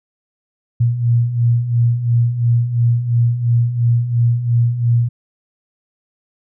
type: beating tone pair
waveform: sine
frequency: 116.54 / 119.44 Hz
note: A#2 / A#2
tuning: 0 / +43 cents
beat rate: 2.9 Hz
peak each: -19 / -13 dBFS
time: 0.8-5.09 s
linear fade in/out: 10 ms
effects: none